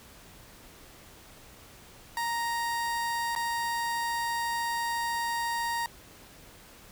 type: tone with dropouts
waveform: 30% pulse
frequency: 934 Hz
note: A#5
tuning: 3 cents sharp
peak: -26 dBFS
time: 2.17-5.86 s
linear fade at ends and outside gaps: 1 ms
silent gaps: 3.351-3.361 s
effects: pink hiss -52 dBFS RMS until 6.91 s